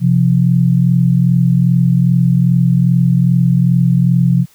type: tone pair together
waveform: sine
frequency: 130.81 / 173.3 Hz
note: C3 / F3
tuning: 0 / -13 cents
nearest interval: perfect fourth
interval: 487 cents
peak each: -11 dBFS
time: 0-4.46 s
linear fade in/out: 50 ms
effects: white hiss -50 dBFS RMS until 4.54 s